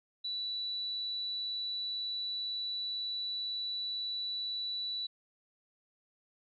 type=tone; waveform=sine; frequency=3951 Hz; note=B7; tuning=in tune; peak=-34 dBFS; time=0.24-5.07 s; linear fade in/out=10 ms; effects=none